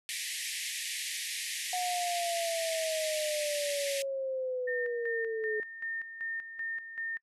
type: band-pass noise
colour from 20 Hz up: pink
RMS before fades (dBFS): -37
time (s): 0.09-4.02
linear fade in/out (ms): 0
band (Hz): 1800 to 12000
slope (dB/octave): 96
type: linear sweep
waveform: sine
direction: down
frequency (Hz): 729 to 425.3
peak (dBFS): -31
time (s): 1.73-5.6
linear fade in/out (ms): 2
type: tone with tremolo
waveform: sine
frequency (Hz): 1820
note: A#6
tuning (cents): -42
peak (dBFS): -33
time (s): 4.67-7.18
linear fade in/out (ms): 10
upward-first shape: square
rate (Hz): 2.6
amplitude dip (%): 65
effects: noise-tail reverb RT60 0.1 s tail -26 dB re dry